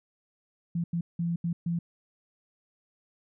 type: tone bursts at uneven times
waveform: sine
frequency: 170 Hz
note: F3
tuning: 46 cents flat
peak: -26 dBFS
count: 5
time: 0.75-0.84 / 0.93-1.01 / 1.19-1.36 / 1.44-1.53 / 1.66-1.79 s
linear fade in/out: 5 ms
effects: none